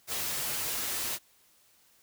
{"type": "noise with comb filter", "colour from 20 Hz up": "white", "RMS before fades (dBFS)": -33, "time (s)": [0.07, 1.19], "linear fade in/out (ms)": 50, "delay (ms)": 8.4, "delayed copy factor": 0.5, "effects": ["white hiss -64 dBFS RMS until 2.02 s"]}